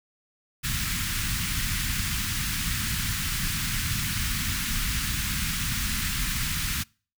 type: band-stop noise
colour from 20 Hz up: pink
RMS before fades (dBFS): -28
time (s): 0.63-6.84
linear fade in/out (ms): 20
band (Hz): 210 to 1400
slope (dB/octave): 24
effects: noise-tail reverb RT60 0.4 s tail -26 dB re dry